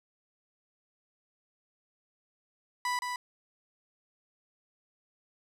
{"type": "tone with echo", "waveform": "30% pulse", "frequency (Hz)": 987.8, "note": "B5", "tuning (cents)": 0, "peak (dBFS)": -26, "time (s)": [2.85, 2.99], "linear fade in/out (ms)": 2, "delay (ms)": 170, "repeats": 1, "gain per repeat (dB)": -4, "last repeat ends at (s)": 3.16, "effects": ["low-pass 10000 Hz 12 dB/octave", "11-bit"]}